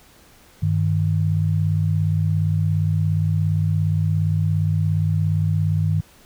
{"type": "tone pair together", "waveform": "sine", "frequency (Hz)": [98.32, 155.56], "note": ["G2", "D#3"], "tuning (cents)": [6, 0], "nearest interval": "minor sixth", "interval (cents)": 794, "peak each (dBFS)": [-19, -20], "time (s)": [0.62, 6.01], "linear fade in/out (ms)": 10, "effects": ["pink hiss -51 dBFS RMS until 6.25 s"]}